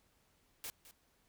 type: noise with echo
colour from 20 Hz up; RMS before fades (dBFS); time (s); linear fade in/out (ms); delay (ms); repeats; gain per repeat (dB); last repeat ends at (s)
white; -44; 0.64-0.7; 0; 210; 1; -14; 0.91
effects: pink hiss -73 dBFS RMS until 1.28 s